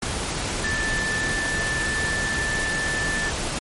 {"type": "tone in noise", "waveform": "sine", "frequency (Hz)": 1760, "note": "A6", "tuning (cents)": 0, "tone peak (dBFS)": -24, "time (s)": [0.64, 3.3], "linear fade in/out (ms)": 5, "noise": "pink", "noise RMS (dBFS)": -27, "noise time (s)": [0.02, 3.59], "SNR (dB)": 0, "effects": ["MP3 48 kbps"]}